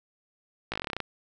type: slowing click train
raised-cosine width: 0.3 ms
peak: -15 dBFS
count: 12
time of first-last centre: 0.72-1.003 s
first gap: 17 ms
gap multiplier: 1.08
effects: none